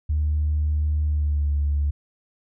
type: tone with pitch glide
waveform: sine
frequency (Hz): 75.5 to 72.38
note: D2 to D2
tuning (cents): +48 to -25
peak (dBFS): -18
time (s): 0.09-1.91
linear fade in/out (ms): 10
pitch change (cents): -73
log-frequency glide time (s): 1.03-1.51
effects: tanh soft clip ceiling -15 dBFS